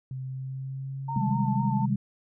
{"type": "tone with pitch glide", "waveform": "sine", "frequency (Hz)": [130.81, 136.84], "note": ["C3", "C#3"], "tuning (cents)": [0, -22], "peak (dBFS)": -32, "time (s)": [0.11, 1.3], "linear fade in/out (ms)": 2, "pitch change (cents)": 78, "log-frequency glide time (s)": [0.24, 1.18]}
{"type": "tone with vibrato", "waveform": "sine", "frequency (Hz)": 901, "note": "A5", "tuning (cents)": 41, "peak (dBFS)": -30, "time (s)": [1.08, 1.86], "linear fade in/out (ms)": 10, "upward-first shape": "sine", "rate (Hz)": 4, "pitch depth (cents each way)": 49}
{"type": "chord", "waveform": "sine", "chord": "Ab major seventh", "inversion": "first", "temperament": "equal", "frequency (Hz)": [130.81, 155.56, 196, 207.7], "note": ["C3", "Eb3", "G3", "Ab3"], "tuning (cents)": [0, 0, 0, 0], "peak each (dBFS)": [-27, -32, -29, -29], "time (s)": [1.16, 1.96], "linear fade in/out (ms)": 5}
{"effects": []}